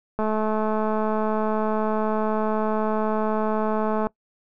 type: click train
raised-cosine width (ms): 1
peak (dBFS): -12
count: 839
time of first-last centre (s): 0.19-4.07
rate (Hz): 216
effects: noise-tail reverb RT60 0.1 s tail -22 dB re dry